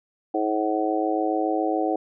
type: harmonic tone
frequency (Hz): 107.1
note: A2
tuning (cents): -46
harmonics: 3 / 4 / 5 / 6 / 7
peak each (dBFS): -25 / -29 / -29 / -32 / -26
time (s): 0.34-1.96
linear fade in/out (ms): 5
effects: none